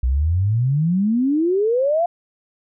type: exponential sweep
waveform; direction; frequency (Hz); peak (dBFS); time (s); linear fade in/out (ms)
sine; up; 59.7 to 710; -15; 0.03-2.06; 5
effects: none